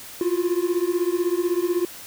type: beating tone pair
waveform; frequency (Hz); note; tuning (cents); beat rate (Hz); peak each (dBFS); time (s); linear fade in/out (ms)
triangle; 343.6 / 359.6; F4 / F#4; -28 / -49; 16; -21; 0.21-1.85; 2
effects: white hiss -40 dBFS RMS until 2.06 s